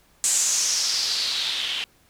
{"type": "noise with low-pass filter sweep", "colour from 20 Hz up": "blue", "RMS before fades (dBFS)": -24, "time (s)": [0.24, 1.84], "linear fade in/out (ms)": 0, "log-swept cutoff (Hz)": [7800, 3000], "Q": 4.3, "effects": ["pink hiss -59 dBFS RMS until 2.09 s"]}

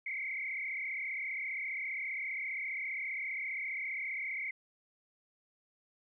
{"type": "tone with frequency modulation", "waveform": "sine", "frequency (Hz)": 2168, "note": "C#7", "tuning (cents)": -39, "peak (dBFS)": -35, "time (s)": [0.06, 4.51], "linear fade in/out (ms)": 5, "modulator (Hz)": 35, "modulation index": 3.4, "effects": []}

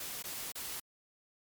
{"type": "noise with dropouts", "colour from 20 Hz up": "white", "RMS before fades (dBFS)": -41, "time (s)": [0, 0.8], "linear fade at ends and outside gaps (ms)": 5, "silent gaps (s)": [[0.225, 0.239], [0.52, 0.553]], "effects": ["MP3 96 kbps"]}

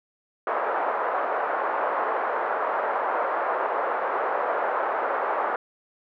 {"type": "band-pass noise", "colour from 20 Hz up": "pink", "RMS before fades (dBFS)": -26, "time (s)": [0.47, 5.56], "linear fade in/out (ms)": 2, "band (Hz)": [510, 1400], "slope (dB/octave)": 24, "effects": []}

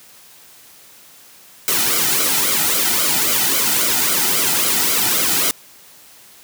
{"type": "noise with flanger", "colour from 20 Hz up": "white", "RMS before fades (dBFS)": -17, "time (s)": [1.68, 5.51], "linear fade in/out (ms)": 0, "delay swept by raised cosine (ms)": [1.1, 1.85], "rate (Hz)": 3.7, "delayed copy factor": -0.7, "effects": ["white hiss -45 dBFS RMS until 6.43 s", "high-pass 80 Hz 12 dB/octave"]}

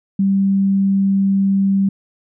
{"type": "tone", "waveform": "sine", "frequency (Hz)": 195.5, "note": "G3", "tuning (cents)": -4, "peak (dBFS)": -12, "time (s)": [0.19, 1.89], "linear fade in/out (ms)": 5, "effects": []}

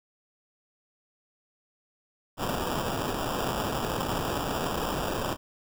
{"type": "noise with sample-and-hold", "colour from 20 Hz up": "white", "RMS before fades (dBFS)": -30, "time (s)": [2.37, 5.37], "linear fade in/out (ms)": 50, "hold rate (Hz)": 2100, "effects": []}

